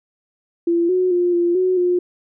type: tone with pitch steps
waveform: sine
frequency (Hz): 340.5 / 367.1 / 353.1 / 346.2 / 369.4 / 356.6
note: F4 / F#4 / F4 / F4 / F#4 / F4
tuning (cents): -44 / -14 / +19 / -15 / -3 / +36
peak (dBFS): -14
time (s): 0.67-1.99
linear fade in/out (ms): 5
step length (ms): 220
effects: none